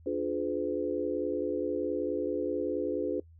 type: chord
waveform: sine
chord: D diminished seventh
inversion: none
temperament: just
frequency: 293.7 / 352.4 / 422.9 / 507.5 Hz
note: D4 / F4 / Ab4 / Cb5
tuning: 0 / +16 / +31 / +47 cents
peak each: -34 dBFS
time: 0.06-3.2 s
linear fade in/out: 5 ms
effects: noise-tail reverb RT60 0.1 s tail -22 dB re dry + added 82 Hz sine -52 dBFS peak until 3.39 s